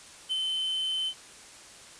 triangle tone with ADSR envelope, 3066 Hz, G7, 39 cents flat, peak -24 dBFS, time 0.29-1.14 s, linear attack 29 ms, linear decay 23 ms, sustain -2 dB, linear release 65 ms, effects white hiss -49 dBFS RMS until 1.99 s + resampled to 22050 Hz

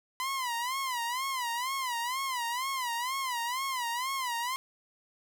sawtooth tone with vibrato, 1007 Hz, B5, 33 cents sharp, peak -27 dBFS, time 0.2-4.56 s, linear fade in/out 0 ms, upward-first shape sine, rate 2.1 Hz, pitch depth 140 cents each way, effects none

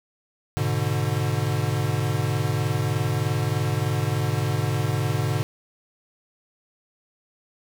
square chord, G# diminished, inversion none, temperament equal, 103.83 / 123.47 / 146.83 Hz, G#2 / B2 / D3, 0 / 0 / 0 cents, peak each -27 dBFS, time 0.57-5.43 s, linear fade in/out 0 ms, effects none

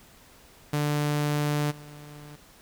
sawtooth tone with level steps, 147.7 Hz, D3, 10 cents sharp, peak -20 / -39 dBFS, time 0.73-2.36 s, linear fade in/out 5 ms, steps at 1.7 s, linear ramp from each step 20 ms, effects pink hiss -54 dBFS RMS until 2.61 s

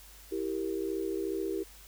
sine chord, E diminished, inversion none, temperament equal, 329.6 / 392 / 466.2 Hz, E4 / G4 / Bb4, 0 / 0 / 0 cents, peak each -35 / -33 / -39 dBFS, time 0.31-1.64 s, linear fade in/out 20 ms, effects added 50 Hz sine -54 dBFS peak until 1.87 s + white hiss -54 dBFS RMS until 1.87 s

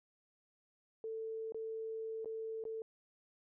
sine tone with dropouts, 444.9 Hz, A4, 19 cents sharp, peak -39 dBFS, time 1.04-2.82 s, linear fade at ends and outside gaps 1 ms, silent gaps 1.522-1.545 / 2.246-2.257 / 2.639-2.652 s, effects none

